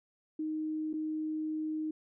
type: tone with dropouts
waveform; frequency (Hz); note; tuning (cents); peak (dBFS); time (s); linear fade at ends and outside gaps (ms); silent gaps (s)
sine; 311.1; D#4; 0; -32; 0.39-1.91; 5; 0.931-0.937
effects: none